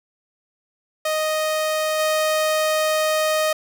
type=tone with level steps; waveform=sawtooth; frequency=622.3 Hz; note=D#5; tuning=in tune; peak=-16 / -14 dBFS; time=1.05-3.53 s; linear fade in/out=5 ms; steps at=1.98 s; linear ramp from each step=20 ms; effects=none